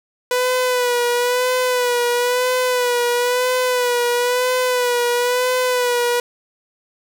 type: tone with vibrato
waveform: sawtooth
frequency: 493.9 Hz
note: B4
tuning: in tune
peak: -12 dBFS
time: 0.31-6.2 s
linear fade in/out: 2 ms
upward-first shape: sine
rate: 1 Hz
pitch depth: 44 cents each way
effects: 9-bit